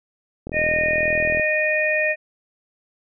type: click train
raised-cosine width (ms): 2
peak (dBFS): -17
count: 39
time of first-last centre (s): 0.47-1.397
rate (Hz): 41
type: harmonic tone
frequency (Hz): 615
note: D#5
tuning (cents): -20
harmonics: 1 / 3 / 4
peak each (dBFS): -22 / -22 / -22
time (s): 0.52-2.16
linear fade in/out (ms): 50
effects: none